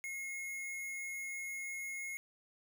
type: tone with sample-and-hold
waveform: sine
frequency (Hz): 2157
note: C#7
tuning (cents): -48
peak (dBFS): -39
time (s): 0.04-2.17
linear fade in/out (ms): 0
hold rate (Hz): 8820
effects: none